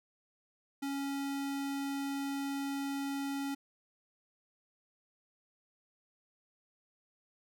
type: tone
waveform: square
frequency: 277.6 Hz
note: C#4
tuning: 3 cents sharp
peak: -35 dBFS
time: 0.82-3.55 s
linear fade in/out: 10 ms
effects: none